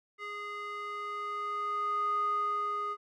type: tone with band-pass filter sweep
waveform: square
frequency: 413.1 Hz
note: G#4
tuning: 9 cents flat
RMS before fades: -34 dBFS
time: 0.18-2.97 s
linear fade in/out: 50 ms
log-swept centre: 1700 to 1100 Hz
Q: 6.9
effects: none